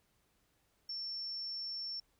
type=tone; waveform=triangle; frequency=5420 Hz; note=E8; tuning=47 cents sharp; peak=-35 dBFS; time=0.89-2 s; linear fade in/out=5 ms; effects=tanh soft clip ceiling -37 dBFS + pink hiss -75 dBFS RMS until 2.19 s